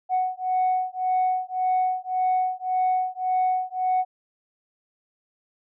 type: beating tone pair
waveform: sine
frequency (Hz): 740 / 741.8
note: F#5 / F#5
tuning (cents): 0 / +4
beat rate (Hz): 1.8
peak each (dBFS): -23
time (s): 0.09-4.05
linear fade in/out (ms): 50
effects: tanh soft clip ceiling -16 dBFS